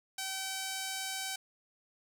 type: tone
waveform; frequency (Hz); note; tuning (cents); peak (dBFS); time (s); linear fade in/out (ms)
5% pulse; 768; G5; -36; -24; 0.18-1.36; 5
effects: none